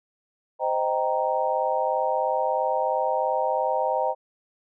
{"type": "chord", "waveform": "sine", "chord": "C minor seventh", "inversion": "none", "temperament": "equal with one note detuned", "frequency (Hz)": [519.3, 622.3, 784, 932.3], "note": ["C5", "Eb5", "G5", "Bb5"], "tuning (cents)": [-13, 0, 0, 0], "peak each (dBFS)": -27, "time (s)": [0.59, 4.15], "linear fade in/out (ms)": 50, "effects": []}